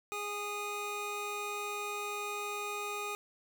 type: tone pair together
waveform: 25% pulse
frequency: 412.4 / 1237.2 Hz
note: G#4 / D#6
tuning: -12 / -10 cents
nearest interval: octave + perfect fifth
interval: 1902 cents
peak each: -36 / -35 dBFS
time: 0.12-3.15 s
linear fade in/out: 0 ms
effects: none